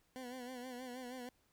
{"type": "tone with vibrato", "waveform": "20% pulse", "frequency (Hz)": 251, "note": "B3", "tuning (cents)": 28, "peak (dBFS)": -40, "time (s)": [0.16, 1.29], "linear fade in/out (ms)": 0, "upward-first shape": "sine", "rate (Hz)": 6.3, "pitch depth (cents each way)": 64, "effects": ["pink hiss -75 dBFS RMS until 1.52 s"]}